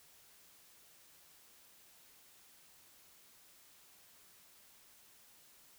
silence, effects white hiss -63 dBFS RMS until 5.78 s

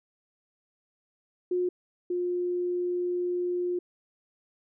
sine tone pair in turn, 359.8 / 355.5 Hz, F#4 / F4, -48 / +31 cents, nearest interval unison, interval 21 cents, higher first, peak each -24 / -26 dBFS, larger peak first, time 1.51-1.69 / 2.1-3.79 s, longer second, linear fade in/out 5 ms, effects none

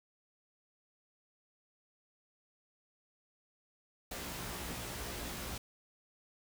pink noise with comb filter, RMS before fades -42 dBFS, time 4.11-5.58 s, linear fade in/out 5 ms, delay 17 ms, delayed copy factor +0.85, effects none

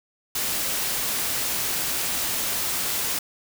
white noise, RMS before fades -26 dBFS, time 0.35-3.19 s, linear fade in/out 5 ms, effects none

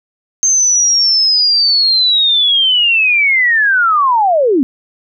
sine linear sweep, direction down, 6350 to 244.5 Hz, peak -8 dBFS, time 0.43-4.63 s, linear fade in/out 0 ms, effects none

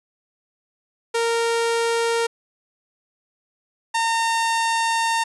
sawtooth tone pair in turn, 462.9 / 913.1 Hz, A#4 / A#5, -12 / -36 cents, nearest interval octave, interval 1176 cents, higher second, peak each -15 dBFS, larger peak neither, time 1.14-2.27 / 3.94-5.24 s, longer second, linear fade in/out 10 ms, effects resampled to 24000 Hz

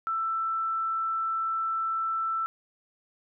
sine tone, 1329 Hz, E6, 14 cents sharp, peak -26 dBFS, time 0.07-2.46 s, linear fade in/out 0 ms, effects none

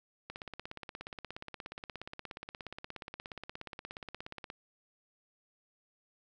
click train, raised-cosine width 0.3 ms, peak -26 dBFS, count 72, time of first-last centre 0.3-4.501 s, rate 16.9 Hz, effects none

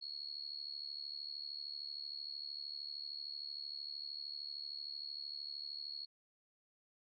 sine tone with amplitude modulation, 4338 Hz, C#8, 38 cents flat, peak -39 dBFS, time 0.01-6.06 s, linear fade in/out 20 ms, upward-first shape sine, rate 73.1 Hz, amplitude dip 85%, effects none

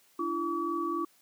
sine tone cluster, 294.9 / 338.5 / 1142 Hz, D4 / E4 / D6, +7 / +46 / -49 cents, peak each -37 / -32 / -32 dBFS, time 0.19-1.05 s, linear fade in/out 5 ms, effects white hiss -64 dBFS RMS until 1.21 s + high-pass 150 Hz 12 dB/octave

